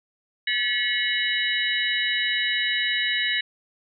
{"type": "tone cluster", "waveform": "sine", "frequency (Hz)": [1723, 1932, 2177, 2955, 3840], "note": ["A6", "B6", "C#7", "F#7", "B7"], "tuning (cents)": [-37, -39, -32, -3, -49], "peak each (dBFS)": -28, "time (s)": [0.47, 3.41], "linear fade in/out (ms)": 5, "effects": []}